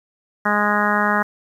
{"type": "harmonic tone", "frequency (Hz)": 207.7, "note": "G#3", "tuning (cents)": 0, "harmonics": [1, 2, 3, 4, 5, 6, 7, 8, 9], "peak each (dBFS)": [-23, -29, -26, -24, -24, -23, -24, -24, -26], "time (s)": [0.45, 1.23], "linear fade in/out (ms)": 10, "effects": ["8-bit"]}